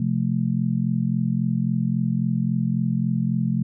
sine chord, F major, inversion second, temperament just, 130.96 / 174.61 / 218.3 Hz, C3 / F3 / A3, +2 / 0 / -13 cents, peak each -24 dBFS, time 0-3.63 s, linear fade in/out 5 ms, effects none

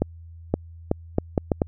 accelerating click train, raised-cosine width 2 ms, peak -6 dBFS, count 7, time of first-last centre 0.02-1.618 s, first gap 520 ms, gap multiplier 0.72, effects added 83 Hz sine -40 dBFS peak until 1.67 s

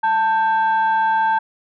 sine tone pair together, 887.3 / 1571 Hz, A5 / G6, +14 / +3 cents, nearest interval minor seventh, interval 989 cents, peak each -14 / -21 dBFS, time 0.03-1.39 s, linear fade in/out 10 ms, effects tanh soft clip ceiling -10 dBFS

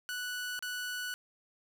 sawtooth tone with dropouts, 1480 Hz, F#6, in tune, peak -32 dBFS, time 0.09-1.14 s, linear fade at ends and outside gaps 0 ms, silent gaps 0.591-0.625 s, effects 10-bit

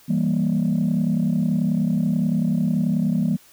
sine chord, E diminished, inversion none, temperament equal with one note detuned, 164.81 / 196 / 234.4 Hz, E3 / G3 / Bb3, 0 / 0 / +10 cents, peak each -21 dBFS, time 0.08-3.37 s, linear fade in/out 20 ms, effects tanh soft clip ceiling -13 dBFS + white hiss -52 dBFS RMS until 3.52 s

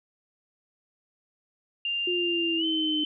sine tone with pitch glide, 2794 to 3065 Hz, F7 to G7, 0 to -40 cents, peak -26 dBFS, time 1.85-3.05 s, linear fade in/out 2 ms, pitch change +160 cents, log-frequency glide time 2.57-2.65 s
sine exponential sweep, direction down, 358.8 to 301.6 Hz, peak -27 dBFS, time 2.07-3.04 s, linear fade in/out 5 ms
effects none

